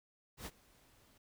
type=noise with ADSR envelope; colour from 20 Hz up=pink; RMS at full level=-44 dBFS; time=0.37-1.18 s; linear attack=91 ms; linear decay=43 ms; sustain=-23 dB; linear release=5 ms; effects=none